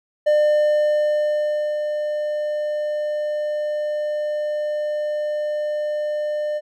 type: tone with ADSR envelope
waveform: triangle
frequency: 600 Hz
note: D5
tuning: 37 cents sharp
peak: -11 dBFS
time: 0.26-6.61 s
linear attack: 14 ms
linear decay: 1500 ms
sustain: -8 dB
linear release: 41 ms
effects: none